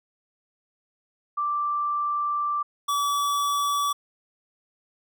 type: tone pair in turn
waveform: sine / square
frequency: 1174.7 / 1147.2 Hz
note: D6 / D6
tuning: 0 / -41 cents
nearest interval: unison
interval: 41 cents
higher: first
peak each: -23 dBFS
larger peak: neither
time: 1.37-2.63 / 2.88-3.93 s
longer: first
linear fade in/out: 10 ms
effects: none